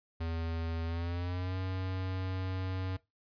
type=tone with pitch glide; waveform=square; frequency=82.41 to 93.58 Hz; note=E2 to F#2; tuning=0 to +20 cents; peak=-34 dBFS; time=0.2-2.97 s; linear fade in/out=10 ms; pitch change=+220 cents; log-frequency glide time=0.85-1.57 s; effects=noise-tail reverb RT60 0.2 s tail -19 dB re dry + resampled to 11025 Hz